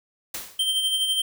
white noise with exponential decay, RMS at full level -29 dBFS, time 0.34-0.71 s, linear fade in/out 5 ms, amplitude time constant 80 ms
square tone with tremolo, 3136 Hz, G7, in tune, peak -20 dBFS, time 0.59-1.22 s, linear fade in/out 5 ms, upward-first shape sine, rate 12 Hz, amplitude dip 45%
effects none

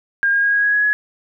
sine tone with pitch steps, 1612 / 1624.2 / 1636.4 / 1648.7 / 1661.2 / 1673.7 / 1686.3 Hz, G6 / G#6 / G#6 / G#6 / G#6 / G#6 / G#6, +48 / -39 / -26 / -13 / 0 / +13 / +26 cents, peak -13 dBFS, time 0.23-0.93 s, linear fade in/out 0 ms, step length 100 ms, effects none

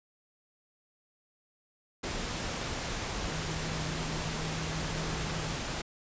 sine tone in noise, 158.7 Hz, D#3, 35 cents sharp, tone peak -37 dBFS, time 3.31-5.56 s, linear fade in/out 10 ms, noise pink, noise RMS -35 dBFS, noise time 2.03-5.82 s, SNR -5 dB, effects resampled to 16000 Hz

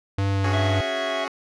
square tone with vibrato, 98 Hz, G2, in tune, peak -21 dBFS, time 0.18-0.81 s, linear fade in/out 5 ms, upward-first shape sine, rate 2.7 Hz, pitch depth 11 cents each way
10% pulse chord, C# suspended fourth, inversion none, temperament equal, 277.2 / 370 / 415.3 Hz, C#4 / F#4 / G#4, 0 / 0 / 0 cents, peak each -23 / -23 / -24 dBFS, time 0.44-1.28 s, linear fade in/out 2 ms
harmonic tone, 660 Hz, E5, 2 cents sharp, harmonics 1 / 3 / 5, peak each -26 / -35 / -33 dBFS, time 0.53-1.25 s, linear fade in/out 10 ms
effects low-pass 5000 Hz 12 dB/octave

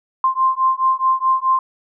sine beating tone pair, 1046.5 / 1051.2 Hz, C6 / C6, 0 / +8 cents, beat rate 4.7 Hz, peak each -17 dBFS, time 0.24-1.59 s, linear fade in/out 2 ms, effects none

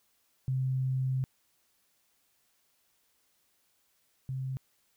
sine tone pair in turn, 130.81 / 131.8 Hz, C3 / C3, 0 / +13 cents, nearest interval unison, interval 13 cents, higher second, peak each -27 / -32 dBFS, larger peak first, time 0.48-1.24 / 4.29-4.57 s, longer first, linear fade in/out 0 ms, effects white hiss -72 dBFS RMS until 4.96 s

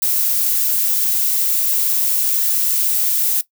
violet noise, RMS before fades -17 dBFS, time 0.02-3.41 s, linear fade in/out 2 ms, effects noise-tail reverb RT60 0.1 s tail -17 dB re dry

